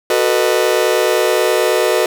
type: chord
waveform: 40% pulse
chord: B dominant seventh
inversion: second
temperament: just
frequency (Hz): 370.4 / 444.5 / 493.9 / 617.4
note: F#4 / A4 / B4 / D#5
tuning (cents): +2 / +18 / 0 / -14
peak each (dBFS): -17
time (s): 0.1-2.06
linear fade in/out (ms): 2
effects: none